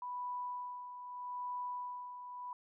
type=tone with tremolo; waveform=sine; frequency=987.8 Hz; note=B5; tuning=in tune; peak=-37 dBFS; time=0.02-2.53 s; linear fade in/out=2 ms; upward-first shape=sine; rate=0.8 Hz; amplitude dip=60%; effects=none